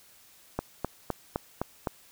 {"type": "click train", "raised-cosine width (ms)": 1, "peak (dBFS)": -14, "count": 6, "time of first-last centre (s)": [0.59, 1.872], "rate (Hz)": 3.9, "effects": ["white hiss -57 dBFS RMS until 2.11 s"]}